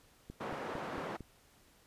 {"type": "click train", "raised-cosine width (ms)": 3, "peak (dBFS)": -32, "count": 5, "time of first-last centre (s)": [0.3, 1.207], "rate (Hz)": 4.41}
{"type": "band-pass noise", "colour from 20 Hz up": "white", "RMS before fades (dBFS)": -41, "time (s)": [0.4, 1.17], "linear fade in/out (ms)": 10, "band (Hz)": [170, 960], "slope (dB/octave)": 12}
{"effects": ["pink hiss -65 dBFS RMS until 1.86 s", "resampled to 32000 Hz"]}